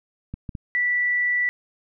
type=clicks; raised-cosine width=5 ms; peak=-19 dBFS; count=3; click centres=0.34 / 0.492 / 0.552 s
type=tone; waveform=sine; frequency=1963 Hz; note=B6; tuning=11 cents flat; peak=-19 dBFS; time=0.75-1.49 s; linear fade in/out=0 ms
effects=none